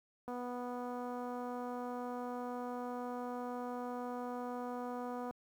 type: click train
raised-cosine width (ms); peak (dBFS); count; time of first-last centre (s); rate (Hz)
1; -30; 1238; 0.28-5.308; 246
effects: high-pass 60 Hz 12 dB/octave + 10-bit